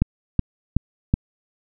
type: click train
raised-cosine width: 5 ms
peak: -4 dBFS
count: 4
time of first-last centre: 0.02-1.139 s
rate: 2.68 Hz
effects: none